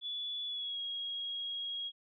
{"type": "tone with pitch glide", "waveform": "sine", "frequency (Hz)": [3433, 3291], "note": ["A7", "G#7"], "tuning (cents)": [-43, -16], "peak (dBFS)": -36, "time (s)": [0.01, 1.92], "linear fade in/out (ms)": 50, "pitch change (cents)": -73, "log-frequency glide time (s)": [0.47, 0.8], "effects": []}